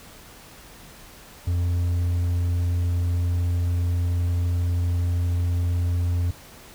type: tone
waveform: triangle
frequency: 87.31 Hz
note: F2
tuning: in tune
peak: -18 dBFS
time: 1.47-6.31 s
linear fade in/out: 5 ms
effects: pink hiss -46 dBFS RMS until 6.74 s